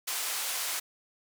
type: band-pass noise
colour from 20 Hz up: white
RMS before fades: -33 dBFS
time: 0.07-0.8 s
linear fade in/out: 10 ms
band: 670 to 13000 Hz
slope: 12 dB/octave
effects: none